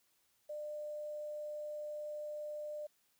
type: tone with quantisation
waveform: sine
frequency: 599 Hz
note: D5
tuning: 34 cents sharp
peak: -40 dBFS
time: 0.49-2.87 s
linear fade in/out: 10 ms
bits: 11
effects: white hiss -75 dBFS RMS until 3.19 s